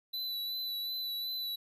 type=tone with vibrato; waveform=square; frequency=3977 Hz; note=B7; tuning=11 cents sharp; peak=-35 dBFS; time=0.13-1.56 s; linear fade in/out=10 ms; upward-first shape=sine; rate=2.7 Hz; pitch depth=23 cents each way; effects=none